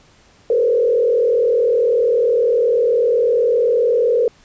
sine tone with frequency modulation, 476 Hz, A#4, 36 cents sharp, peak -12 dBFS, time 0.5-4.28 s, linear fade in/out 2 ms, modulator 39.9 Hz, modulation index 1.1, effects pink hiss -51 dBFS RMS until 4.44 s + resampled to 16000 Hz

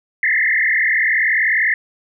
sine tone with frequency modulation, 1928 Hz, B6, 42 cents flat, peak -13 dBFS, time 0.23-1.74 s, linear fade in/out 2 ms, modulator 40.3 Hz, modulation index 4.9, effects none

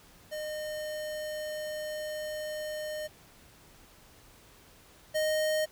square tone pair in turn, 611 / 619.2 Hz, D#5 / D#5, -32 / -9 cents, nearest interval unison, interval 23 cents, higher second, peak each -35 / -27 dBFS, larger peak second, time 0.31-3.08 / 5.14-5.66 s, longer first, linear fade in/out 20 ms, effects pink hiss -57 dBFS RMS until 5.71 s

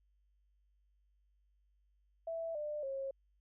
sine tone with pitch steps, 659.3 / 597.6 / 541.7 Hz, E5 / D5 / C#5, 0 / +30 / -40 cents, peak -37 dBFS, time 2.27-3.11 s, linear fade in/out 5 ms, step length 280 ms, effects added 50 Hz sine -70 dBFS peak until 3.4 s

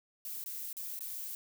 violet noise with dropouts, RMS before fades -41 dBFS, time 0.25-1.35 s, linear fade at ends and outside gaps 1 ms, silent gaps 0.44-0.46 / 0.729-0.768 / 0.991-1.007 s, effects none

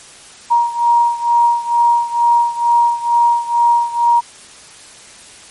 sine beating tone pair, 944 / 946.2 Hz, A#5 / A#5, +22 / +26 cents, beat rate 2.2 Hz, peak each -12 / -15 dBFS, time 0.5-4.21 s, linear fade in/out 20 ms, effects white hiss -39 dBFS RMS until 5.5 s + MP3 48 kbps

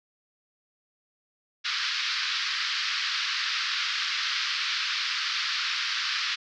white band-pass noise, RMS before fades -29 dBFS, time 1.64-6.36 s, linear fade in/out 20 ms, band 1200 to 5100 Hz, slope 48 dB/octave, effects none

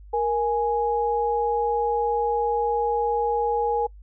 sine tone pair together, 469 / 832 Hz, A#4 / G#5, +11 / +3 cents, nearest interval minor seventh, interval 992 cents, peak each -23 dBFS, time 0.13-3.87 s, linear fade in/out 10 ms, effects noise-tail reverb RT60 0.1 s tail -24 dB re dry + added 50 Hz sine -42 dBFS peak until 4.02 s

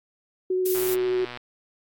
sine tone with vibrato, 370 Hz, F#4, in tune, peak -21 dBFS, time 0.5-1.25 s, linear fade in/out 5 ms, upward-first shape triangle, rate 13 Hz, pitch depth 12 cents each way
violet noise, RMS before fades -28 dBFS, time 0.65-0.95 s, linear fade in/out 10 ms
click train, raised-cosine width 0.3 ms, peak -20 dBFS, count 77, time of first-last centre 0.75-1.373 s, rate 122 Hz
effects AAC 64 kbps

